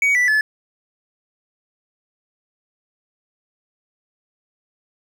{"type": "tone with pitch steps", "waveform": "triangle", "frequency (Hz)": [2252, 1971.8, 1726.5], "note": ["C#7", "B6", "A6"], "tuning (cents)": [27, -3, -33], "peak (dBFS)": -12, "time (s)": [0.02, 0.41], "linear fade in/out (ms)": 2, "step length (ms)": 130, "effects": []}